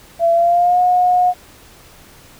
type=tone with pitch glide; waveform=sine; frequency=674 to 722.4 Hz; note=E5 to F#5; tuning=+38 to -42 cents; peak=-10 dBFS; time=0.19-1.34 s; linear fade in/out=50 ms; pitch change=+120 cents; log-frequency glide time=0.32-0.8 s; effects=pink hiss -44 dBFS RMS until 2.39 s